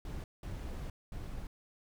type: noise bursts at uneven times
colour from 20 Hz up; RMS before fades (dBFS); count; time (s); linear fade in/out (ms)
brown; -41; 3; 0.05-0.24 / 0.43-0.9 / 1.12-1.47; 2
effects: none